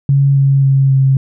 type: tone with pitch steps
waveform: sine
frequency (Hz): 138.9 / 137.38 / 135.88 / 134.4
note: C#3 / C#3 / C#3 / C3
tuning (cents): +4 / -15 / -34 / +47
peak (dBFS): -7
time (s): 0.09-1.17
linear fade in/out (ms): 2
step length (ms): 270
effects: none